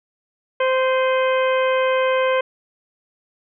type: harmonic tone with a mistuned harmonic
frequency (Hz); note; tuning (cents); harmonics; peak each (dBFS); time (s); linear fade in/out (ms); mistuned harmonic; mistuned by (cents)
520; C5; -11; 1 / 2 / 3 / 4 / 5 / 6; -17 / -23 / -27 / -29 / -31 / -33; 0.6-2.41; 5; 5; -49
effects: none